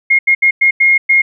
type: tone bursts at uneven times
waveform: sine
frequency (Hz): 2144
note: C7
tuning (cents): +42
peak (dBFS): -6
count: 6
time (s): 0.1-0.19 / 0.27-0.35 / 0.42-0.51 / 0.61-0.71 / 0.8-0.98 / 1.09-1.22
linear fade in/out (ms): 10
effects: none

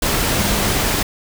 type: tone in noise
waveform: sine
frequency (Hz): 202.1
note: G#3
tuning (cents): -47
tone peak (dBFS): -23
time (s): 0.4-0.7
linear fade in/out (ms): 5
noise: pink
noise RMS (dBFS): -18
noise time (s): 0.02-1.03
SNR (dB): -8
effects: none

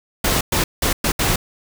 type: noise bursts at uneven times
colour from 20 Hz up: pink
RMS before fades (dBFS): -18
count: 5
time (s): 0.24-0.41 / 0.52-0.64 / 0.82-0.93 / 1.04-1.12 / 1.19-1.36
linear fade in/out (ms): 5
effects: none

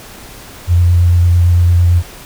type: tone with vibrato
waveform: sine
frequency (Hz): 87.31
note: F2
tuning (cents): 0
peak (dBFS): -6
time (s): 0.67-2.03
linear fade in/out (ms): 50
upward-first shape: sine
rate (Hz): 8.9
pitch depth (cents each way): 17
effects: pink hiss -34 dBFS RMS until 2.25 s

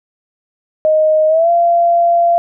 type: tone with pitch glide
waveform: sine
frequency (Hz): 622.3 to 686.5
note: D#5 to F5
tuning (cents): 0 to -30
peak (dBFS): -8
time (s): 0.85-2.38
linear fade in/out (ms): 0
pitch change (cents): +170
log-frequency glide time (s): 1.28-1.5
effects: none

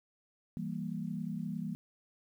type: chord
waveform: sine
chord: E diminished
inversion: none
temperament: equal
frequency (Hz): 164.81 / 196 / 233.1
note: E3 / G3 / Bb3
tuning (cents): 0 / 0 / 0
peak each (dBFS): -39 / -39 / -40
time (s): 0.57-1.75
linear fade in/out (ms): 0
effects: 11-bit

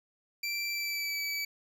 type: tone with pitch glide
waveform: 25% pulse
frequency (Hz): 2346 to 2295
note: D7 to D7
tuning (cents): -2 to -40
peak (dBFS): -28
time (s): 0.43-1.45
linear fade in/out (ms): 5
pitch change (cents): -38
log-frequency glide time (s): 0.66-1.21
effects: none

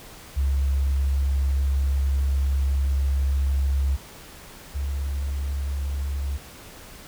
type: tone pair in turn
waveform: sine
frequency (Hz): 68.4 / 69.56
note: C#2 / C#2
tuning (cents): -23 / +7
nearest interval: unison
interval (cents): 30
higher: second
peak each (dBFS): -19 / -24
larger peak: first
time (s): 0.36-3.97 / 4.74-6.38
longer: first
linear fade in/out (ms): 20
effects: pink hiss -44 dBFS RMS until 7.07 s

